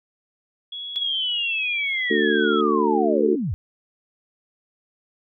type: tone with pitch glide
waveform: sine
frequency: 3353 to 3322 Hz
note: G#7 to G#7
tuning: +16 to 0 cents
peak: -30 dBFS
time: 0.72-2.61 s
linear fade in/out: 5 ms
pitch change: -16 cents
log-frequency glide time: 0.88-1.29 s
type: linear sweep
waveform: sine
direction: down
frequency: 3395 to 69.3 Hz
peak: -22 dBFS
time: 0.96-3.54 s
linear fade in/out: 0 ms
type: harmonic tone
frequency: 74 Hz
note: D2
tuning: 14 cents sharp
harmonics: 3 / 4 / 5 / 6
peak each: -25 / -24 / -22 / -23 dBFS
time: 2.1-3.36 s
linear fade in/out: 10 ms
effects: none